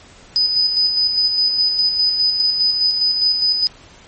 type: tone with tremolo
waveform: sine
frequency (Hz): 4994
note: D#8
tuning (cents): +6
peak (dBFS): -12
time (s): 0.36-3.67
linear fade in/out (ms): 0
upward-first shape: square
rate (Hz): 4.9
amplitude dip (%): 40
effects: pink hiss -44 dBFS RMS until 4.07 s + MP3 32 kbps